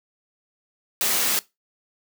white noise, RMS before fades -22 dBFS, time 1.01-1.39 s, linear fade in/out 0 ms, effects noise-tail reverb RT60 0.2 s tail -20 dB re dry + high-pass 200 Hz 12 dB/octave

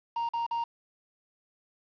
triangle tone bursts, 932.3 Hz, A#5, in tune, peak -26 dBFS, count 3, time 0.16-0.64 s, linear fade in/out 5 ms, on 130 ms, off 45 ms, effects resampled to 11025 Hz + 9-bit

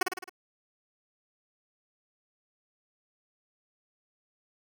10% pulse tone with echo, 370 Hz, F#4, in tune, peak -14 dBFS, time 0.01-0.03 s, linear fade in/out 5 ms, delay 53 ms, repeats 5, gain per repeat -4 dB, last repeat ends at 0.295 s, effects none

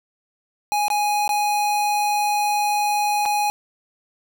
square tone with dropouts, 830.6 Hz, G#5, in tune, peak -19 dBFS, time 0.72-3.5 s, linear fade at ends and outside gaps 0 ms, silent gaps 0.882-0.902 / 1.278-1.292 / 3.254-3.259 s, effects none

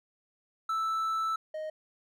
triangle tone pair in turn, 1318.5 / 622.2 Hz, E6 / D#5, 0 / 0 cents, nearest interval octave + minor second, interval 1300 cents, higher first, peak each -26 / -32 dBFS, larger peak first, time 0.69-1.36 / 1.54-1.7 s, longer first, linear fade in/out 5 ms, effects none

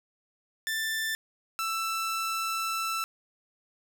sawtooth tone pair in turn, 1773 / 1328.2 Hz, A6 / E6, +13 / +13 cents, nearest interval perfect fourth, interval 500 cents, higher first, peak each -25 dBFS, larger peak neither, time 0.67-1.15 / 1.59-3.04 s, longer second, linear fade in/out 0 ms, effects none

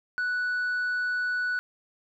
sine tone with tanh clipping, 1480 Hz, F#6, in tune, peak -26 dBFS, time 0.18-1.59 s, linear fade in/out 0 ms, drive 2 dB, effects none

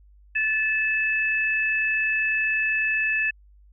sine tone pair together, 1742 / 2610 Hz, A6 / E7, -18 / -18 cents, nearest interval perfect fifth, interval 700 cents, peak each -24 / -23 dBFS, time 0.35-3.31 s, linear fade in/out 10 ms, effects added 50 Hz sine -50 dBFS peak until 3.72 s

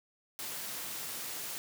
white high-pass noise, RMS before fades -40 dBFS, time 0.39-1.58 s, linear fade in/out 0 ms, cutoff 100 Hz, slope 12 dB/octave, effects none

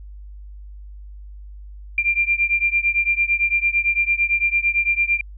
sine beating tone pair, 2378 / 2386.9 Hz, D7 / D7, +21 / +27 cents, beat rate 8.9 Hz, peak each -19 / -20 dBFS, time 1.98-5.21 s, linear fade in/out 2 ms, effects added 50 Hz sine -35 dBFS peak until 5.37 s

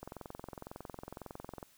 click train, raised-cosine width 1 ms, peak -29 dBFS, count 36, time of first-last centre 0.03-1.628 s, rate 21.9 Hz, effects white hiss -65 dBFS RMS until 1.77 s

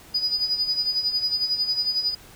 sine tone with tremolo, 4948 Hz, D#8, 10 cents flat, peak -18 dBFS, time 0.14-2.15 s, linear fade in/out 10 ms, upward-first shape sine, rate 11 Hz, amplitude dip 70%, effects tanh soft clip ceiling -14 dBFS + pink hiss -48 dBFS RMS until 2.35 s

